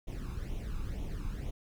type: noise with flanger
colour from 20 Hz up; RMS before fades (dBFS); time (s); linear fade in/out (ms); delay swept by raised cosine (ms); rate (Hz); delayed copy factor
brown; -37; 0.07-1.51; 10; 0.31 to 0.81; 2.1; +0.7
effects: none